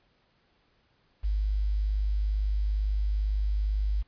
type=tone with quantisation; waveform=sine; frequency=51.1 Hz; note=G#1; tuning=27 cents flat; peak=-24 dBFS; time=1.23-4.03 s; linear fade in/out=20 ms; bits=9; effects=pink hiss -68 dBFS RMS until 4.07 s + resampled to 11025 Hz